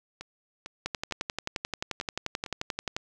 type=two click trains; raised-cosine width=0.2 ms; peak=-22 / -13 dBFS; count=6 / 25; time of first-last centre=0.21-2.462 / 0.86-2.965 s; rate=2.22 / 11.4 Hz; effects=none